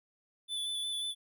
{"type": "tone with vibrato", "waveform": "square", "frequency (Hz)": 3483, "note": "A7", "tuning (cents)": -18, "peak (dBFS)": -34, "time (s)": [0.48, 1.15], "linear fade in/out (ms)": 50, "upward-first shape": "square", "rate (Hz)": 5.6, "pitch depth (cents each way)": 13, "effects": []}